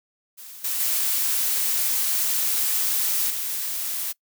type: noise with level steps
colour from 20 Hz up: blue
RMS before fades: -41 / -26 / -23 / -28 dBFS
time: 0.37-4.13 s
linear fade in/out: 20 ms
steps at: 0.64 / 0.8 / 3.3 s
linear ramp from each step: 5 ms
effects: noise-tail reverb RT60 0.1 s tail -23 dB re dry